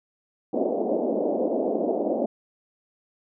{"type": "band-pass noise", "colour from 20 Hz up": "white", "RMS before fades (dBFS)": -25, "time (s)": [0.53, 2.26], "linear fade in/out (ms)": 5, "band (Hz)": [220, 670], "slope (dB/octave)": 48, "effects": []}